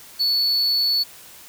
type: tone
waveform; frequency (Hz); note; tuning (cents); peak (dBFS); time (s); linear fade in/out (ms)
triangle; 4435; C#8; 0; -16; 0.19-1.04; 20
effects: white hiss -44 dBFS RMS until 1.48 s